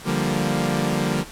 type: chord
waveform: sawtooth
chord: G minor seventh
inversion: second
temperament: equal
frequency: 146.83 / 174.61 / 196 / 233.1 Hz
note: D3 / F3 / G3 / Bb3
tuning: 0 / 0 / 0 / 0 cents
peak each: -22 dBFS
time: 0.04-1.25 s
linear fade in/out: 50 ms
effects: pink hiss -40 dBFS RMS until 1.31 s + low-pass 12000 Hz 12 dB/octave